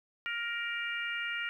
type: harmonic tone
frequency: 469.4 Hz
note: A#4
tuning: 12 cents sharp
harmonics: 3 / 4 / 5 / 6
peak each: -37 / -38 / -39 / -40 dBFS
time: 0.26-1.49 s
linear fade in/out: 0 ms
effects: 11-bit